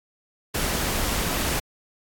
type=noise; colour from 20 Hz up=pink; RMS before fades=-25 dBFS; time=0.54-1.6 s; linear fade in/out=10 ms; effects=AAC 64 kbps